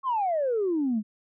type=exponential sweep; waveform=sine; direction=down; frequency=1108.7 to 202 Hz; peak=-22 dBFS; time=0.03-1.03 s; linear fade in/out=50 ms; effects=tanh soft clip ceiling -19 dBFS